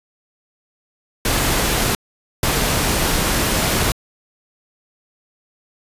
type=noise bursts at uneven times; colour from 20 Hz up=pink; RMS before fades=-18 dBFS; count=2; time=1.25-1.95 / 2.43-3.92 s; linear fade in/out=2 ms; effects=resampled to 32000 Hz